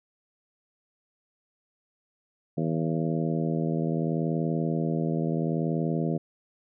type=harmonic tone with a mistuned harmonic; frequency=80.7 Hz; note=E2; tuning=36 cents flat; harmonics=2 / 3 / 4 / 5 / 6 / 7 / 8; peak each=-27 / -31 / -33 / -35 / -37 / -38 / -39 dBFS; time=2.57-6.18 s; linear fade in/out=10 ms; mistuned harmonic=8; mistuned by=+80 cents; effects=none